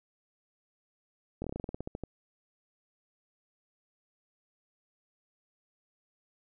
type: slowing click train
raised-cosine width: 2 ms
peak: -23 dBFS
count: 14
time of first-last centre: 1.42-2.037 s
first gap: 22 ms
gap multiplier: 1.12
effects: none